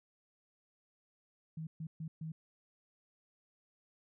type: tone bursts at uneven times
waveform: sine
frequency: 159.4 Hz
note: D#3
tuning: 42 cents sharp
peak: -39 dBFS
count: 4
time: 1.57-1.67 / 1.8-1.87 / 2-2.08 / 2.21-2.32 s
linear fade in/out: 5 ms
effects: none